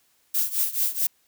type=noise with tremolo; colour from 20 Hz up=violet; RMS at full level=-21 dBFS; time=0.34-1.07 s; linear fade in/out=5 ms; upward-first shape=triangle; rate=4.6 Hz; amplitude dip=90%; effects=white hiss -65 dBFS RMS until 1.27 s